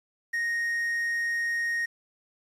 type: tone with quantisation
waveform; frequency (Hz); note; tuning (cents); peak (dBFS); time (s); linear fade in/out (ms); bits
triangle; 1864.7; A#6; 0; -24; 0.33-1.86; 10; 9
effects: resampled to 32000 Hz